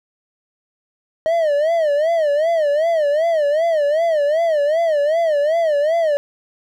triangle tone with vibrato, 622.3 Hz, D#5, in tune, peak -12 dBFS, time 1.26-6.17 s, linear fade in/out 0 ms, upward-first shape sine, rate 2.6 Hz, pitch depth 150 cents each way, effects none

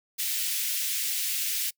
white high-pass noise, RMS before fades -29 dBFS, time 0.18-1.71 s, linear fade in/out 20 ms, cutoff 2100 Hz, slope 24 dB/octave, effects noise-tail reverb RT60 0.1 s tail -25 dB re dry

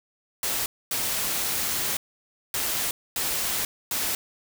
white noise bursts at uneven times, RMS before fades -27 dBFS, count 5, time 0.43-0.66 / 0.91-1.97 / 2.54-2.91 / 3.16-3.65 / 3.91-4.15 s, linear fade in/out 2 ms, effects none

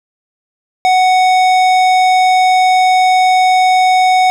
sine tone with tanh clipping, 742 Hz, F#5, 5 cents sharp, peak -9 dBFS, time 0.85-4.3 s, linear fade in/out 0 ms, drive 16 dB, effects none

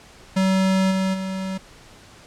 square tone with level steps, 190 Hz, F#3, 46 cents sharp, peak -17 / -20 / -26 dBFS, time 0.36-1.58 s, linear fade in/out 10 ms, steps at 0.9 / 1.13 s, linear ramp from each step 20 ms, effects pink hiss -47 dBFS RMS until 2.26 s + low-pass 8000 Hz 12 dB/octave

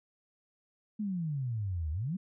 sine exponential two-way sweep, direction down then up, 218.9 to 73.9 to 202.4 Hz, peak -31 dBFS, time 0.99-2.17 s, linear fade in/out 10 ms, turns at 1.91 s, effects none

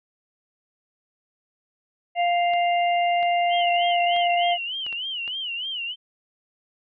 harmonic tone, 698.5 Hz, F5, in tune, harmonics 1 / 3 / 4, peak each -19 / -29 / -31 dBFS, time 2.15-4.58 s, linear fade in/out 50 ms
clicks, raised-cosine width 0.3 ms, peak -24 dBFS, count 6, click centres 2.536 / 3.229 / 4.164 / 4.865 / 4.927 / 5.278 s
sine tone with vibrato, 2960 Hz, F#7, in tune, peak -27 dBFS, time 3.49-5.96 s, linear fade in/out 50 ms, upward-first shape sine, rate 3.3 Hz, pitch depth 140 cents each way
effects none

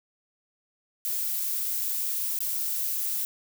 violet noise with dropouts, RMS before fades -29 dBFS, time 1.05-3.25 s, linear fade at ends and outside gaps 0 ms, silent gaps 2.389-2.405 s, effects none

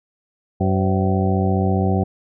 harmonic tone with a mistuned harmonic, 95 Hz, F#2, 46 cents sharp, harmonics 1 / 2 / 3 / 4 / 5 / 6 / 7 / 8, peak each -19 / -20 / -28 / -25 / -29 / -36 / -30 / -26 dBFS, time 0.6-2.04 s, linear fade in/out 10 ms, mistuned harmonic 5, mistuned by +110 cents, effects none

